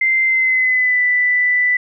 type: tone with pitch glide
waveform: sine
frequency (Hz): 2082 to 1984.5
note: C7 to B6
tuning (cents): -9 to +8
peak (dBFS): -12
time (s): 0.01-1.77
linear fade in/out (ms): 5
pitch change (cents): -83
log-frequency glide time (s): 0.25-1.02
effects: none